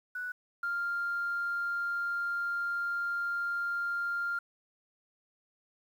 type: tone pair in turn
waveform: sine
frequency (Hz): 1480 / 1396.9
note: F#6 / F6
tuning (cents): 0 / 0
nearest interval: minor second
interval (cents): 100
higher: first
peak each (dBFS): -34 / -29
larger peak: second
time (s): 0.15-0.32 / 0.63-4.39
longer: second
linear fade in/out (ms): 5
effects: tanh soft clip ceiling -26 dBFS + 10-bit